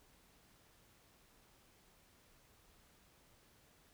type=silence; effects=pink hiss -68 dBFS RMS until 3.93 s